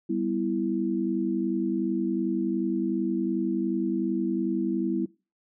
sine chord, E minor, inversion first, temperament equal, 196 / 246.9 / 329.6 Hz, G3 / B3 / E4, 0 / 0 / 0 cents, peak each -30 / -30 / -27 dBFS, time 0.09-5.06 s, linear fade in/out 10 ms, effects noise-tail reverb RT60 0.3 s tail -21 dB re dry

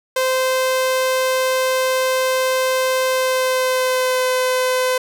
sawtooth tone with pitch glide, 518 to 510 Hz, C5 to C5, -17 to -44 cents, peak -12 dBFS, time 0.16-4.98 s, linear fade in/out 5 ms, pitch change -27 cents, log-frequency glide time 3.08-4.26 s, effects none

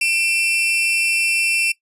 40% pulse tone pair together, 2374 / 2687 Hz, D7 / E7, +18 / +33 cents, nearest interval major second, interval 215 cents, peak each -22 / -16 dBFS, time 0.01-1.72 s, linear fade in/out 5 ms, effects noise-tail reverb RT60 0.1 s tail -20 dB re dry + resampled to 32000 Hz

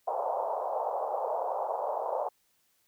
pink band-pass noise, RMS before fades -32 dBFS, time 0.07-2.29 s, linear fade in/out 10 ms, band 510 to 970 Hz, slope 48 dB/octave, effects white hiss -71 dBFS RMS until 2.87 s

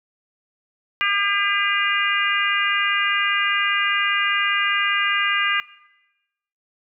harmonic tone, 402.5 Hz, G4, 46 cents sharp, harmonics 3 / 4 / 5 / 6 / 7, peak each -24 / -24 / -24 / -24 / -24 dBFS, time 1.01-5.6 s, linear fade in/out 0 ms, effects noise-tail reverb RT60 1.0 s tail -20 dB re dry

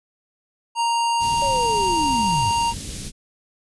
square tone, 932.3 Hz, A#5, in tune, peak -19 dBFS, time 0.75-2.74 s, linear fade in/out 50 ms
pink band-stop noise, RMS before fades -31 dBFS, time 1.19-3.12 s, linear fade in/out 50 ms, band 260 to 3900 Hz, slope 12 dB/octave
sine linear sweep, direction down, 573 to 86.9 Hz, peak -24 dBFS, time 1.42-2.51 s, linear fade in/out 0 ms
effects resampled to 24000 Hz

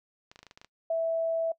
clicks, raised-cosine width 0.2 ms, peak -31 dBFS, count 9, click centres 0.315 / 0.359 / 0.391 / 0.43 / 0.467 / 0.511 / 0.575 / 0.615 / 0.646 s
sine tone, 657 Hz, E5, 6 cents flat, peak -25 dBFS, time 0.9-1.52 s, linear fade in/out 5 ms
effects noise-tail reverb RT60 0.1 s tail -22 dB re dry

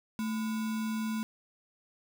sine tone with sample-and-hold, 220 Hz, A3, in tune, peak -30 dBFS, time 0.19-1.23 s, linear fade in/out 0 ms, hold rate 1225 Hz, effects none

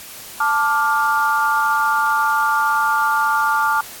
sine chord, D minor, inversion second, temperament just, 881 / 1174.7 / 1409.6 Hz, A5 / D6 / F6, +2 / 0 / +16 cents, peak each -19 dBFS, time 0.4-3.81 s, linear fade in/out 5 ms, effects white hiss -36 dBFS RMS until 4 s + AAC 64 kbps

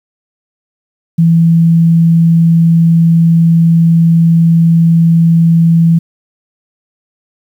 sine tone, 166 Hz, E3, 12 cents sharp, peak -4 dBFS, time 1.18-5.99 s, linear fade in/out 10 ms, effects 7-bit

